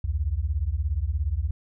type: beating tone pair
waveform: sine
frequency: 65.41 / 82.41 Hz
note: C2 / E2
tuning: 0 / 0 cents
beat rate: 17 Hz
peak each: -26 dBFS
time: 0.04-1.51 s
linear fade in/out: 5 ms
effects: none